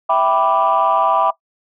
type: chord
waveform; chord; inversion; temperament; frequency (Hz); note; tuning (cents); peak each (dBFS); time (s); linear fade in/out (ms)
sine; E minor seventh; none; equal; 659.3 / 784 / 987.8 / 1174.7; E5 / G5 / B5 / D6; 0 / 0 / 0 / 0; -17; 0.09-1.31; 10
effects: noise-tail reverb RT60 0.1 s tail -18 dB re dry + tanh soft clip ceiling -5 dBFS